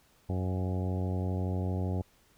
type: harmonic tone with a mistuned harmonic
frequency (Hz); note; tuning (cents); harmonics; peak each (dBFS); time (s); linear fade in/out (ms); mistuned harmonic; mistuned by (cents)
92.5; F#2; 0; 1 / 2 / 3 / 4 / 5 / 6 / 7 / 8 / 9; -30 / -36 / -40 / -42 / -44 / -46 / -47 / -48 / -49; 0.29-2.02; 5; 8; -26
effects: pink hiss -65 dBFS RMS until 2.37 s